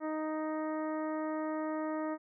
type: harmonic tone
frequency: 311.1 Hz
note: D#4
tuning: in tune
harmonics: 1 / 2 / 3 / 4 / 5 / 6 / 7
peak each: -35 / -38 / -43 / -44 / -54 / -50 / -60 dBFS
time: 0-2.18 s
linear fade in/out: 50 ms
effects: none